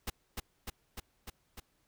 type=noise with echo; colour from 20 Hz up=pink; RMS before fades=-36 dBFS; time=0.07-0.1 s; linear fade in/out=5 ms; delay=300 ms; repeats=5; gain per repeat=-2 dB; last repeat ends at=1.6 s; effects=pink hiss -74 dBFS RMS until 1.87 s